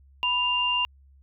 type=tone pair together; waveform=sine; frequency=986.9 / 2794 Hz; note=B5 / F7; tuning=-2 / 0 cents; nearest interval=octave + tritone; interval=1802 cents; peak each=-27 / -23 dBFS; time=0.23-0.85 s; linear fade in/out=0 ms; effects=added 68 Hz sine -52 dBFS peak until 1.22 s